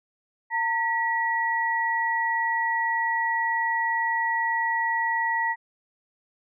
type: tone pair together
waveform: sine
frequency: 911 / 1930.3 Hz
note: A#5 / B6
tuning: -40 / -40 cents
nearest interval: octave + minor second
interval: 1300 cents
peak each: -25 dBFS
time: 0.5-5.56 s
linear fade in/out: 50 ms
effects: none